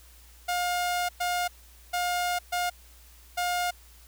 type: tone bursts at uneven times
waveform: sawtooth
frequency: 711 Hz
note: F5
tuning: 31 cents sharp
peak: -22 dBFS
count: 5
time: 0.48-1.09 / 1.2-1.48 / 1.93-2.39 / 2.52-2.7 / 3.37-3.71 s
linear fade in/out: 10 ms
effects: added 59 Hz sine -52 dBFS peak until 4.07 s + white hiss -56 dBFS RMS until 4.07 s